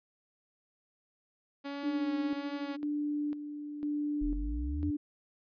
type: tone with vibrato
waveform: sawtooth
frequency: 280 Hz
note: C#4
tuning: 18 cents sharp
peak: -33 dBFS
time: 1.64-2.77 s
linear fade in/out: 20 ms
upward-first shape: sine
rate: 1.4 Hz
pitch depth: 20 cents each way
type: tone with tremolo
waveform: sine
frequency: 294.8 Hz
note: D4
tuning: 7 cents sharp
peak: -30 dBFS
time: 1.83-4.97 s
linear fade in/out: 10 ms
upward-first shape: square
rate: 1 Hz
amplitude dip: 60%
type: exponential sweep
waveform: sine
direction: up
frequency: 37.06 to 88.7 Hz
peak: -32 dBFS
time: 4.21-4.91 s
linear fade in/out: 10 ms
effects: resampled to 11025 Hz